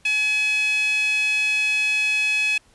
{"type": "tone with high-pass filter", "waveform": "sawtooth", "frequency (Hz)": 849, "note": "G#5", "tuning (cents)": 38, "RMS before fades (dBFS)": -21, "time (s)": [0.05, 2.58], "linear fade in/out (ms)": 5, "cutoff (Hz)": 2600, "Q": 8.3, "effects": ["pink hiss -57 dBFS RMS until 2.74 s", "resampled to 24000 Hz"]}